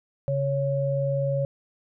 sine tone pair together, 138.59 / 554.4 Hz, C#3 / C#5, 0 / 0 cents, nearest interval 2 octaves, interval 2400 cents, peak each -25 dBFS, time 0.28-1.45 s, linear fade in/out 0 ms, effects none

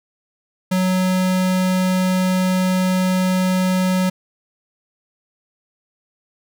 square tone, 185 Hz, F#3, in tune, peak -16 dBFS, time 0.71-4.1 s, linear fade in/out 10 ms, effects none

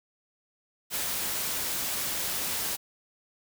white noise with ADSR envelope, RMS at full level -29 dBFS, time 0.9-2.77 s, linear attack 57 ms, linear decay 12 ms, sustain -2 dB, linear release 23 ms, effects none

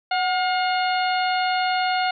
harmonic tone with a mistuned harmonic, 715 Hz, F5, 41 cents sharp, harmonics 1 / 2 / 3 / 4 / 5 / 6, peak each -21 / -27 / -30 / -31 / -36 / -32 dBFS, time 0.11-2.11 s, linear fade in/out 5 ms, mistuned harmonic 1, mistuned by +60 cents, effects none

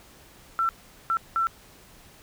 sine tone bursts at uneven times, 1343 Hz, E6, 32 cents sharp, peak -21 dBFS, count 3, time 0.59-0.69 / 1.1-1.17 / 1.36-1.47 s, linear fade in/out 0 ms, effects pink hiss -52 dBFS RMS until 2.22 s

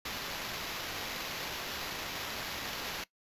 blue noise with sample-and-hold, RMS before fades -39 dBFS, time 0.05-3.04 s, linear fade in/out 5 ms, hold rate 8820 Hz, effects noise-tail reverb RT60 0.1 s tail -19 dB re dry + resampled to 32000 Hz

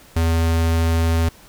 square tone, 82.41 Hz, E2, in tune, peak -16 dBFS, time 0.16-1.29 s, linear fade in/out 5 ms, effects pink hiss -47 dBFS RMS until 1.48 s

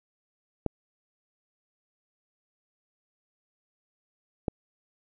clicks, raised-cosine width 2 ms, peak -13 dBFS, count 2, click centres 0.663 / 4.482 s, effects none

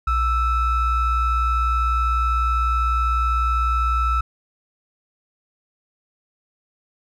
triangle ring-modulated tone, 632 Hz, D#5, 27 cents sharp, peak -12 dBFS, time 0.07-4.21 s, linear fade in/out 5 ms, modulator 692 Hz, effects none

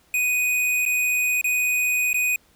square tone with dropouts, 2489 Hz, D#7, in tune, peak -20 dBFS, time 0.14-2.36 s, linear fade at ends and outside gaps 2 ms, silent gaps 0.853-0.861 / 1.413-1.443 / 2.131-2.143 s, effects pink hiss -59 dBFS RMS until 2.55 s

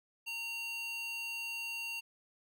square tone with high-pass filter, 920 Hz, A#5, 23 cents flat, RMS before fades -40 dBFS, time 0.26-2.01 s, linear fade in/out 20 ms, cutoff 2600 Hz, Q 2.9, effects none

